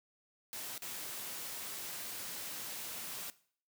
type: noise with dropouts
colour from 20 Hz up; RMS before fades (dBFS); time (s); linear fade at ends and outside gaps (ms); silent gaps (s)
white; -43; 0.53-3.3; 0; 0.779-0.821
effects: noise-tail reverb RT60 0.5 s tail -18 dB re dry + high-pass 100 Hz 12 dB/octave